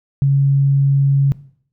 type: tone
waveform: sine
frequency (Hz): 138.59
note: C#3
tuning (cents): 0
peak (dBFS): -10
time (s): 0.22-1.32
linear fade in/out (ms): 0
effects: noise-tail reverb RT60 0.6 s tail -19 dB re dry